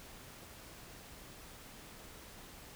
silence, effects pink hiss -53 dBFS RMS until 2.75 s

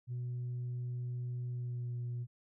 sine tone with pitch glide, 123.1 to 121.13 Hz, B2 to B2, -5 to -33 cents, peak -34 dBFS, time 0.07-2.27 s, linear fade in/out 50 ms, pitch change -28 cents, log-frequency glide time 1.5-1.95 s, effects tanh soft clip ceiling -34 dBFS

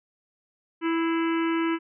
harmonic tone with a mistuned harmonic, 329.6 Hz, E4, in tune, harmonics 1 / 3 / 4 / 5 / 6 / 7 / 8 / 9, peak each -23 / -33 / -35 / -37 / -39 / -40 / -41 / -42 dBFS, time 0.81-1.79 s, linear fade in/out 50 ms, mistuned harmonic 6, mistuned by +63 cents, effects none

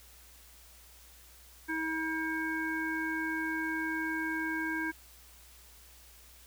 harmonic tone with a mistuned harmonic, 320 Hz, D#4, 49 cents sharp, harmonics 1 / 3 / 5 / 7, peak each -35 / -41 / -34 / -42 dBFS, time 1.68-4.92 s, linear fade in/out 20 ms, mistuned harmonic 7, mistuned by -16 cents, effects added 60 Hz sine -58 dBFS peak until 6.46 s + white hiss -57 dBFS RMS until 6.46 s

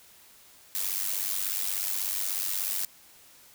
blue noise with amplitude modulation, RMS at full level -27 dBFS, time 0.75-2.85 s, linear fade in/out 0 ms, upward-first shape sine, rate 96.5 Hz, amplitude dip 75%, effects white hiss -55 dBFS RMS until 3.54 s

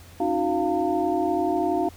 sine tone cluster, 274.9 / 311.7 / 363.7 / 696 / 906 Hz, C#4 / D#4 / F#4 / F5 / A#5, -14 / +3 / -30 / -6 / -50 cents, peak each -32 / -26 / -26 / -25 / -32 dBFS, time 0.2-1.89 s, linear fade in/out 5 ms, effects added 86 Hz sine -47 dBFS peak until 1.96 s + pink hiss -50 dBFS RMS until 1.96 s

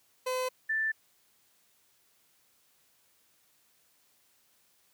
30% pulse / sine tone pair in turn, 510 / 1766.7 Hz, C5 / A6, -44 / +7 cents, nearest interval octave + minor seventh, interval 2151 cents, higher second, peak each -27 dBFS, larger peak neither, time 0.26-0.49 / 0.69-0.92 s, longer neither, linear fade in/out 10 ms, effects white hiss -68 dBFS RMS until 4.93 s + high-pass 60 Hz 12 dB/octave

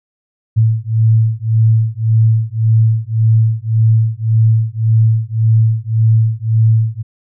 sine beating tone pair, 110.7 / 112.5 Hz, A2 / A2, +11 / +39 cents, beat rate 1.8 Hz, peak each -12 dBFS, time 0.56-7.03 s, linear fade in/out 20 ms, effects none

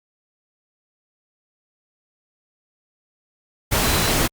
sine tone in noise, 4016 Hz, B7, 28 cents sharp, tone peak -30 dBFS, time 3.82-4.12 s, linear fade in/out 20 ms, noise pink, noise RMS -19 dBFS, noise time 3.71-4.28 s, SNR -14 dB, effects Opus 48 kbps

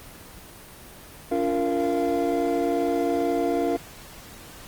triangle tone cluster, 283.6 / 345.9 / 463.5 / 688 Hz, C#4 / F4 / A#4 / F5, +40 / -17 / -10 / -26 cents, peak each -25 dBFS, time 1.31-3.77 s, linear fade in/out 10 ms, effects pink hiss -44 dBFS RMS until 4.67 s + Opus 24 kbps

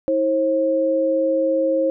sine tone pair together, 321.1 / 535.7 Hz, E4 / C5, -45 / +41 cents, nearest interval major sixth, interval 886 cents, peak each -22 / -17 dBFS, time 0.08-1.9 s, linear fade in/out 0 ms, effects none

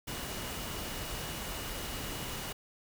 sine tone in noise, 2900 Hz, F#7, 35 cents flat, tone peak -49 dBFS, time 0.07-2.53 s, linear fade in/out 10 ms, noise pink, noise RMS -39 dBFS, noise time 0.07-2.53 s, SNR -13 dB, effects none

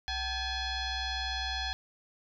sine tone with frequency modulation, 1716 Hz, A6, 44 cents flat, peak -31 dBFS, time 0.08-1.73 s, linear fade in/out 0 ms, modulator 827 Hz, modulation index 3.5, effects none

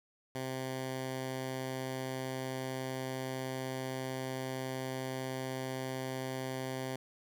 10% pulse tone, 130.81 Hz, C3, in tune, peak -28 dBFS, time 0.35-6.96 s, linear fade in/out 2 ms, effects none

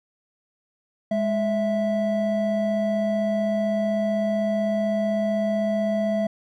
triangle tone pair together, 207.7 / 658.9 Hz, G#3 / E5, 0 / -1 cents, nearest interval octave + minor sixth, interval 1999 cents, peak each -22 / -21 dBFS, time 1.11-6.27 s, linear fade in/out 5 ms, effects none

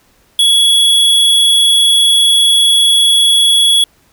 square tone, 3365 Hz, G#7, 22 cents sharp, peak -7 dBFS, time 0.39-3.84 s, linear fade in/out 2 ms, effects pink hiss -52 dBFS RMS until 4.12 s

